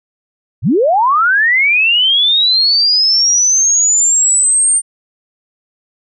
sine linear sweep, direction up, 78.2 to 8870 Hz, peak -8 dBFS, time 0.62-4.82 s, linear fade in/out 50 ms, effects none

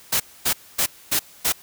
white noise bursts, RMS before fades -20 dBFS, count 5, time 0.12-1.525 s, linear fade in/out 10 ms, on 81 ms, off 250 ms, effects white hiss -48 dBFS RMS until 1.62 s

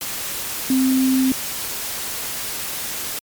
sine tone in noise, 261.6 Hz, C4, in tune, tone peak -14 dBFS, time 0.7-1.32 s, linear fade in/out 2 ms, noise white, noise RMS -27 dBFS, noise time 0.01-3.19 s, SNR +10 dB, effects MP3 96 kbps

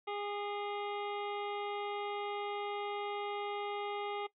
harmonic tone with a mistuned harmonic, 409 Hz, G#4, 26 cents flat, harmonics 1 / 2 / 3 / 5 / 6 / 7 / 8 / 9, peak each -40 / -40 / -45 / -48 / -53 / -53 / -54 / -56 dBFS, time 0.07-4.27 s, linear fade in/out 10 ms, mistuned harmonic 5, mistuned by +32 cents, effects noise-tail reverb RT60 0.1 s tail -17 dB re dry

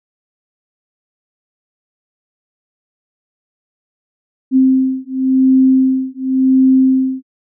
sine beating tone pair, 261.6 / 262.52 Hz, C4 / C4, 0 / +6 cents, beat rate 0.92 Hz, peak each -12 dBFS, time 4.51-7.23 s, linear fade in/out 50 ms, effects none

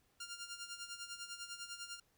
10% pulse tone with tremolo, 1400 Hz, F6, 4 cents sharp, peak -35 dBFS, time 0.2-2 s, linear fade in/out 5 ms, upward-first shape sine, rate 10 Hz, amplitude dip 70%, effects pink hiss -75 dBFS RMS until 2.17 s

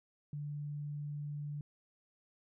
sine tone, 146.6 Hz, D3, 3 cents flat, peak -38 dBFS, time 0.33-1.61 s, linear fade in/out 2 ms, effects none

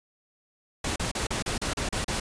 pink noise bursts, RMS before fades -29 dBFS, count 9, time 0.84-2.2 s, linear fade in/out 5 ms, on 120 ms, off 35 ms, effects resampled to 22050 Hz

